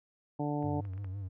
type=harmonic tone; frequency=146.83 Hz; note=D3; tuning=in tune; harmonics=1 / 2 / 3 / 4 / 5 / 6; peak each=-35 / -34 / -41 / -41 / -40 / -42 dBFS; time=0.39-0.81 s; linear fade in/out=10 ms
type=clicks; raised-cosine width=0.5 ms; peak=-44 / -39 / -42 / -41 / -36 dBFS; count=5; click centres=0.626 / 0.852 / 0.935 / 0.978 / 1.045 s
type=tone with vibrato; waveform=triangle; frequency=96.9 Hz; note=G2; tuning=20 cents flat; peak=-34 dBFS; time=0.63-1.29 s; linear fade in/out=20 ms; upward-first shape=sine; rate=5.9 Hz; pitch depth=79 cents each way
effects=none